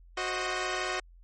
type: chord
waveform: 10% pulse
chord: C diminished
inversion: second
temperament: equal with one note detuned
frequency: 368.5 / 523.3 / 622.3 Hz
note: Gb4 / C5 / Eb5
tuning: -7 / 0 / 0 cents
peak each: -24 / -29 / -27 dBFS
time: 0.17-1 s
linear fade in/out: 5 ms
effects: added 43 Hz sine -51 dBFS peak until 1.23 s + MP3 32 kbps